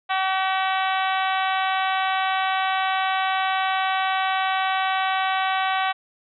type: harmonic tone with a mistuned harmonic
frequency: 380.2 Hz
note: F#4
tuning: 47 cents sharp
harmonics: 2 / 3 / 4 / 5 / 6 / 7 / 8 / 9 / 10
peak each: -23 / -27 / -29 / -31 / -33 / -34 / -35 / -36 / -37 dBFS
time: 0.09-5.93 s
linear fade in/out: 20 ms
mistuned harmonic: 10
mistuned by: +15 cents
effects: none